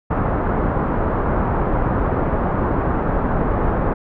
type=low-pass noise; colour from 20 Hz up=pink; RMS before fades=-19 dBFS; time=0.1-3.94 s; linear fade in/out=10 ms; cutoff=1300 Hz; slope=24 dB/octave; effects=none